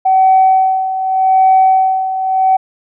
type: tone with tremolo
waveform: sine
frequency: 759 Hz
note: F#5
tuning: 44 cents sharp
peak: -4 dBFS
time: 0.05-2.57 s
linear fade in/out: 10 ms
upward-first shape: sine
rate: 0.84 Hz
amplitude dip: 70%
effects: tanh soft clip ceiling -1 dBFS